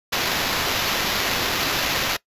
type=noise with sample-and-hold; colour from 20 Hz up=blue; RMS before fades=-23 dBFS; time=0.12-2.17 s; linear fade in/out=10 ms; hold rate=8820 Hz; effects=noise-tail reverb RT60 0.1 s tail -20 dB re dry + resampled to 32000 Hz